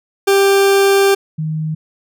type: tone pair in turn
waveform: 40% pulse / sine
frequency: 394.3 / 156.48 Hz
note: G4 / D#3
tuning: +10 / +10 cents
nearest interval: octave + major third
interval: 1600 cents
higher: first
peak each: -8 / -17 dBFS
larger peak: first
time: 0.27-1.15 / 1.38-1.75 s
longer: first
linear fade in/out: 10 ms
effects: none